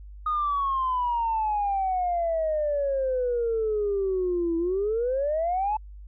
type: exponential two-way sweep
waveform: sine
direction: down then up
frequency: 1244.5 to 329.6 to 875 Hz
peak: -22 dBFS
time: 0.26-5.77 s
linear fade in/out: 5 ms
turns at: 4.57 s
effects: tanh soft clip ceiling -18 dBFS + added 50 Hz sine -40 dBFS peak until 6.07 s